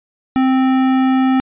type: tone with tanh clipping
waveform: sine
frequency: 261.6 Hz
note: C4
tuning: in tune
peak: -13 dBFS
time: 0.36-1.4 s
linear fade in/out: 0 ms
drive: 18 dB
effects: resampled to 8000 Hz